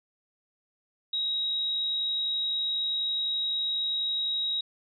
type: tone with amplitude modulation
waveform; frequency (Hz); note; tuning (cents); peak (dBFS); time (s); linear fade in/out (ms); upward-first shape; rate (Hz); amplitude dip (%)
sine; 3812; A#7; +38; -25; 1.13-4.61; 5; sine; 151; 25
effects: none